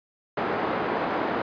pink band-pass noise, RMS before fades -27 dBFS, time 0.37-1.42 s, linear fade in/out 5 ms, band 300 to 1300 Hz, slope 12 dB/octave, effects resampled to 11025 Hz

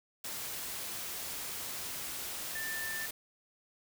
sine tone in noise, 1778 Hz, A6, 18 cents sharp, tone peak -37 dBFS, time 2.55-3.06 s, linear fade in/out 5 ms, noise white, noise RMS -40 dBFS, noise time 0.24-3.11 s, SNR 0 dB, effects none

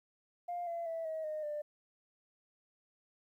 sine tone with pitch steps, 702 / 679.3 / 657.3 / 636 / 615.4 / 595.4 Hz, F5 / F5 / E5 / D#5 / D#5 / D5, +9 / -48 / -5 / +38 / -19 / +24 cents, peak -35 dBFS, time 0.48-1.62 s, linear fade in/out 10 ms, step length 190 ms, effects tanh soft clip ceiling -32 dBFS + 12-bit

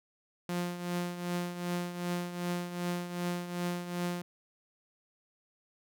sawtooth tone with tremolo, 176 Hz, F3, 14 cents sharp, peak -26 dBFS, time 0.49-4.22 s, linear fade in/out 2 ms, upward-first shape triangle, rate 2.6 Hz, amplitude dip 70%, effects none

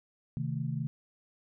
sine chord, A diminished, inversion first, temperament equal, 130.81 / 155.56 / 220 Hz, C3 / Eb3 / A3, 0 / 0 / 0 cents, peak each -34 / -34 / -39 dBFS, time 0.37-0.87 s, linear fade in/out 0 ms, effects none

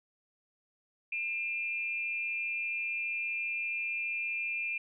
sine tone pair together, 2402 / 2637 Hz, D7 / E7, +38 / 0 cents, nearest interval major second, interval 162 cents, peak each -33 / -37 dBFS, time 1.12-4.78 s, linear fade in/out 5 ms, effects none

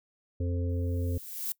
harmonic tone, 87.31 Hz, F2, in tune, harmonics 1 / 3 / 5 / 6, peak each -28 / -37 / -40 / -43 dBFS, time 0.4-1.18 s, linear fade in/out 5 ms
violet noise with exponential growth, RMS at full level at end -31 dBFS, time 0.69-1.52 s, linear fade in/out 2 ms, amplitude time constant 180 ms
effects noise-tail reverb RT60 0.1 s tail -23 dB re dry

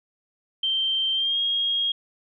sine tone with pitch glide, 3136 to 3264 Hz, G7 to G#7, 0 to -31 cents, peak -21 dBFS, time 0.63-1.92 s, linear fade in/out 5 ms, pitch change +69 cents, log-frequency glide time 1.14-1.39 s, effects none

